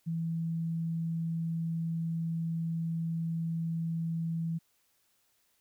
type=tone; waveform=sine; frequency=164.81 Hz; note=E3; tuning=in tune; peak=-30 dBFS; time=0.06-4.59 s; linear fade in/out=20 ms; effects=white hiss -72 dBFS RMS until 5.6 s